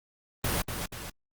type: noise with echo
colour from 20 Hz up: pink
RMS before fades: -28 dBFS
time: 0.44-0.62 s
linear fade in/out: 5 ms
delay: 240 ms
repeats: 2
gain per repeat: -6 dB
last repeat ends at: 1.1 s
effects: Opus 24 kbps